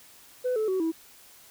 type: tone with pitch steps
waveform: sine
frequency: 502 / 434.5 / 376.1 / 325.5 Hz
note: B4 / A4 / F#4 / E4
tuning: +28 / -22 / +28 / -22 cents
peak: -22 dBFS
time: 0.44-0.92 s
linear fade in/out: 20 ms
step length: 120 ms
effects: tanh soft clip ceiling -22 dBFS + white hiss -53 dBFS RMS until 1.5 s